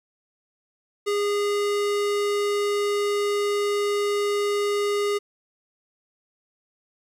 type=tone; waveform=square; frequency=409.5 Hz; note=G#4; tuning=24 cents flat; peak=-22 dBFS; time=1.06-5.19 s; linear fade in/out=20 ms; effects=low-pass 10000 Hz 12 dB/octave + 9-bit